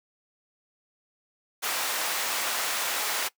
pink high-pass noise, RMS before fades -29 dBFS, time 1.62-3.29 s, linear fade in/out 20 ms, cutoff 800 Hz, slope 12 dB/octave, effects noise-tail reverb RT60 0.1 s tail -20 dB re dry

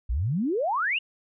sine exponential sweep, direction up, 51.91 to 2955 Hz, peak -23 dBFS, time 0.09-0.99 s, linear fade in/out 10 ms, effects none

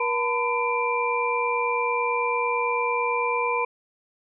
sine tone cluster, 479.2 / 899 / 1008 / 2364 Hz, A#4 / A5 / B5 / D7, +48 / +37 / +35 / +11 cents, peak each -27 / -31 / -25 / -28 dBFS, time 0-3.65 s, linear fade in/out 5 ms, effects none

